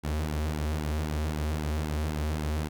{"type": "tone with flanger", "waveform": "sawtooth", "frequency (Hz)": 76.3, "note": "D#2", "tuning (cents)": -33, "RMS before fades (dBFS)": -30, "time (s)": [0.03, 2.69], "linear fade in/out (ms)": 20, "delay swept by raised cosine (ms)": [1.6, 6.8], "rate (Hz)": 3.8, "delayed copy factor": -0.7, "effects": []}